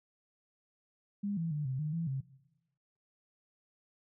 sine tone with pitch steps, 202.6 / 165.4 / 148.8 / 131.1 / 152.6 / 166.3 / 134.2 Hz, G#3 / E3 / D3 / C3 / D#3 / E3 / C3, -43 / +6 / +23 / +4 / -33 / +16 / +44 cents, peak -32 dBFS, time 1.23-2.21 s, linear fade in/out 10 ms, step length 140 ms, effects noise-tail reverb RT60 1.0 s tail -20 dB re dry

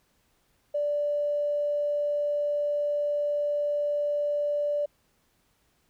triangle tone with tanh clipping, 585 Hz, D5, 7 cents flat, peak -24 dBFS, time 0.74-4.86 s, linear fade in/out 10 ms, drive 3 dB, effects pink hiss -69 dBFS RMS until 5.89 s

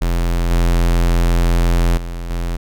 square tone with level steps, 42.85 Hz, F1, 32 cents flat, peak -15 / -12 / -24 / -19 dBFS, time 0.01-2.57 s, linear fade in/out 10 ms, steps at 0.51 / 1.97 / 2.3 s, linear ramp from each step 2 ms, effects none

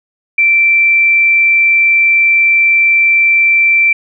sine tone, 2343 Hz, D7, 5 cents flat, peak -6 dBFS, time 0.38-3.93 s, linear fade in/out 5 ms, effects none

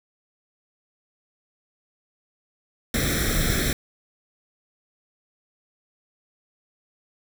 pink noise with comb filter, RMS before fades -23 dBFS, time 2.94-3.73 s, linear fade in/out 2 ms, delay 0.53 ms, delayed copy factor +1, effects none

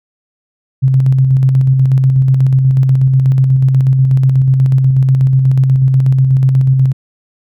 sine tone with tremolo, 132.3 Hz, C3, 20 cents sharp, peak -5 dBFS, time 0.82-6.93 s, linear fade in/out 20 ms, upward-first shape square, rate 8.2 Hz, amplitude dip 30%, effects none

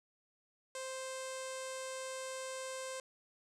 sawtooth tone with low-pass filter, 523.3 Hz, C5, in tune, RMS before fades -43 dBFS, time 0.75-3 s, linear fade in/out 2 ms, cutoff 8300 Hz, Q 3.3, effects none

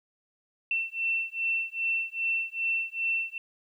sine beating tone pair, 2690 / 2692.5 Hz, E7 / E7, +34 / +36 cents, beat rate 2.5 Hz, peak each -30 dBFS, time 0.71-3.38 s, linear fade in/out 2 ms, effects 11-bit

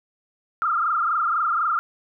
sine tone with frequency modulation, 1300 Hz, E6, 24 cents flat, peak -19 dBFS, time 0.62-1.79 s, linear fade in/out 0 ms, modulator 24 Hz, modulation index 4.1, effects none

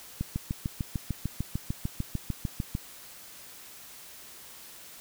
click train, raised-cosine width 5 ms, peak -17 dBFS, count 18, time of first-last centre 0.21-2.751 s, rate 6.69 Hz, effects white hiss -48 dBFS RMS until 5 s

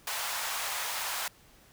pink high-pass noise, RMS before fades -34 dBFS, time 0.07-1.28 s, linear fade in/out 2 ms, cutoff 740 Hz, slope 24 dB/octave, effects pink hiss -59 dBFS RMS until 1.72 s

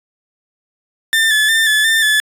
30% pulse tone with vibrato, 1760 Hz, A6, in tune, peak -8 dBFS, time 1.13-2.2 s, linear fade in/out 0 ms, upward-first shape square, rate 2.8 Hz, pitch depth 33 cents each way, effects resampled to 32000 Hz

